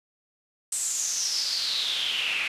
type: noise with band-pass filter sweep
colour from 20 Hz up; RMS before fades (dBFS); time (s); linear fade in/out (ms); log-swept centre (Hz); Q
pink; -28; 0.72-2.48; 5; 8200 to 2400; 6.6
effects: resampled to 32000 Hz